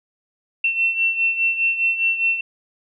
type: beating tone pair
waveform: sine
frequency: 2699 / 2703.9 Hz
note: E7 / E7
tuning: +40 / +43 cents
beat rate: 4.9 Hz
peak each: -18 / -24 dBFS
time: 0.64-2.41 s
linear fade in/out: 5 ms
effects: none